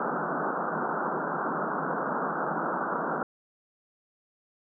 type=band-pass noise; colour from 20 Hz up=white; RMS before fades=-30 dBFS; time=0-3.23 s; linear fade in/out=2 ms; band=150 to 1500 Hz; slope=96 dB/octave; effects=none